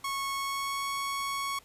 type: tone with pitch glide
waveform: sawtooth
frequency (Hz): 1100 to 1108.9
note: C#6 to C#6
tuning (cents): -14 to 0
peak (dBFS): -27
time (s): 0.04-1.59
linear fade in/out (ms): 5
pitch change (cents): +14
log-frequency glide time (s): 0.33-0.86
effects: pink hiss -58 dBFS RMS until 1.64 s + resampled to 32000 Hz